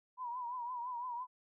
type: tone with vibrato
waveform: sine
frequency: 978 Hz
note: B5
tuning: 17 cents flat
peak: -38 dBFS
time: 0.17-1.27 s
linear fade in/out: 50 ms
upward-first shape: triangle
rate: 5.9 Hz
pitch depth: 89 cents each way
effects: none